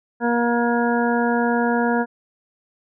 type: harmonic tone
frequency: 237.3 Hz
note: A#3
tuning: 31 cents sharp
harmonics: 1 / 2 / 3 / 4 / 6 / 7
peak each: -20 / -23 / -25 / -26 / -28 / -28 dBFS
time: 0.2-2.06 s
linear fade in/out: 50 ms
effects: none